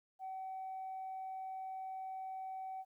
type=tone; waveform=sine; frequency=760 Hz; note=F#5; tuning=46 cents sharp; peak=-40 dBFS; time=0.19-2.85 s; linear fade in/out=50 ms; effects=tanh soft clip ceiling -38 dBFS + 13-bit